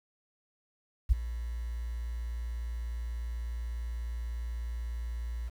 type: tone with ADSR envelope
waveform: sine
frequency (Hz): 58.27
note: A#1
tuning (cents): 0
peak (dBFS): -15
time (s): 1.09-5.5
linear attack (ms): 30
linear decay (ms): 12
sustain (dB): -18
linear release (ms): 26
effects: tanh soft clip ceiling -12 dBFS + 9-bit